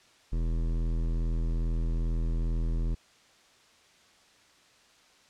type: tone with hard clipping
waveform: sine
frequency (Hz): 41.2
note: E1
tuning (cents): 0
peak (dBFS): -28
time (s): 0.32-2.95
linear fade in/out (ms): 10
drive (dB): 15
effects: white hiss -60 dBFS RMS until 5.29 s + low-pass 6000 Hz 12 dB/octave